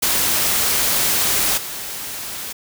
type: noise with level steps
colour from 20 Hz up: white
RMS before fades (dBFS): -18 / -29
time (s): 0.02-2.53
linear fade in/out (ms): 10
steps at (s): 1.57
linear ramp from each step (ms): 10
effects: none